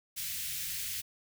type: band-stop noise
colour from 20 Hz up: white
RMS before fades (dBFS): -37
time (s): 0.16-1.02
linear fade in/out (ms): 20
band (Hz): 160 to 1900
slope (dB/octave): 24
effects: none